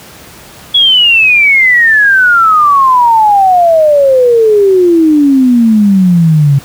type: exponential sweep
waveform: sine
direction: down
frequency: 3389 to 136.3 Hz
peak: -3 dBFS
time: 0.74-6.59 s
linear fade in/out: 10 ms
effects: pink hiss -33 dBFS RMS until 6.64 s + high-pass 60 Hz 12 dB/octave